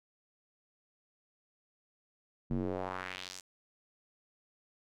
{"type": "tone with band-pass filter sweep", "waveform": "square", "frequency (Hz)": 46.25, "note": "F#1", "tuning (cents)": 0, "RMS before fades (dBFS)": -38, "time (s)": [2.5, 3.41], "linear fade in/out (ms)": 10, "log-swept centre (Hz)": [190, 7500], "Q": 1.8, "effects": []}